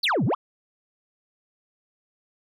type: exponential two-way sweep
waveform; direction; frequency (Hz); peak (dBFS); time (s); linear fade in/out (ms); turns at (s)
sine; down then up; 4978 to 106.3 to 1377; -17; 0.03-0.35; 10; 0.25
effects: tanh soft clip ceiling -19 dBFS